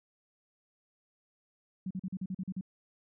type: tone bursts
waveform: sine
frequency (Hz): 187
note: F#3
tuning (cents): +19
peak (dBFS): -33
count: 9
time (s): 1.86-2.611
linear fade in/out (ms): 5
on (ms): 47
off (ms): 41
effects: none